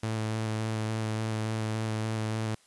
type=tone with vibrato; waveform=sawtooth; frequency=110 Hz; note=A2; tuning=in tune; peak=-25 dBFS; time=0.03-2.55 s; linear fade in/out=5 ms; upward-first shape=square; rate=3.5 Hz; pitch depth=12 cents each way; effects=white hiss -62 dBFS RMS until 2.66 s + resampled to 24000 Hz